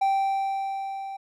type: tone with level ramp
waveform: triangle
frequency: 781 Hz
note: G5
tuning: 7 cents flat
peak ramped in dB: -17 to -31 dBFS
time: 0.01-1.17 s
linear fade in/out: 10 ms
effects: none